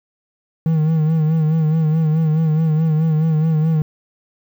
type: tone with vibrato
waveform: triangle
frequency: 157.9 Hz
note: D#3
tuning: 26 cents sharp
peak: -11 dBFS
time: 0.66-3.82 s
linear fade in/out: 2 ms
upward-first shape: sine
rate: 4.7 Hz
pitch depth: 54 cents each way
effects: 8-bit